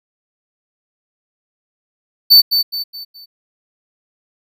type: tone with echo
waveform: square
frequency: 4527 Hz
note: C#8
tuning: 36 cents sharp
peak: -4 dBFS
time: 2.3-2.42 s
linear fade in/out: 20 ms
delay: 210 ms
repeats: 4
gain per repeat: -8 dB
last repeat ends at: 3.26 s
effects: none